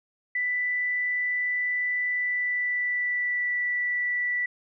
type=tone with pitch glide; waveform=sine; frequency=1983 to 1963.6 Hz; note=B6 to B6; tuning=+7 to -10 cents; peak=-24 dBFS; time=0.35-4.46 s; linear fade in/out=5 ms; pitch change=-17 cents; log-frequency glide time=2.08-3.53 s; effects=none